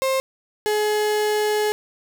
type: tone pair in turn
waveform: 35% pulse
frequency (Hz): 530 / 422.9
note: C5 / G#4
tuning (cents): +22 / +31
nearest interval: major third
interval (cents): 391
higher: first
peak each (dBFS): -17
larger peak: neither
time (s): 0.02-0.2 / 0.66-1.72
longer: second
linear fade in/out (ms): 0
effects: 9-bit